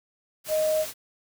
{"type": "tone in noise", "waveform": "sine", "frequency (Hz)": 622.3, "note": "D#5", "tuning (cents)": 0, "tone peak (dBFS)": -21, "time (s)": [0.48, 0.86], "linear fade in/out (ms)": 50, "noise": "white", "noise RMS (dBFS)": -36, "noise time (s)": [0.44, 0.94], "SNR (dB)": 12, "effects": []}